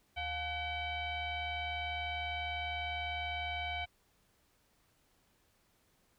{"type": "tone with frequency modulation", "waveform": "sine", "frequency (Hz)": 1500, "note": "F#6", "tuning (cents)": 23, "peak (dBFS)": -35, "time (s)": [0.16, 3.86], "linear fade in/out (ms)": 20, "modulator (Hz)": 788, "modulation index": 2, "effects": ["pink hiss -72 dBFS RMS until 6.18 s"]}